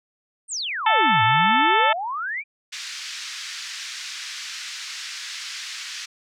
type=exponential two-way sweep; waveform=sine; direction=down then up; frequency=9160 to 105.9 to 2436 Hz; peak=-25 dBFS; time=0.48-2.44 s; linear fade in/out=50 ms; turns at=1.23 s
type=harmonic tone; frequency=440 Hz; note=A4; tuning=in tune; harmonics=2 / 3 / 4 / 5 / 6 / 7 / 8; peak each=-18 / -22 / -24 / -26 / -28 / -29 / -30 dBFS; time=0.86-1.93 s; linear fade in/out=5 ms
type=band-pass noise; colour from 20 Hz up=white; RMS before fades=-34 dBFS; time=2.72-6.06 s; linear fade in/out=10 ms; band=1500 to 6000 Hz; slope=24 dB/octave
effects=none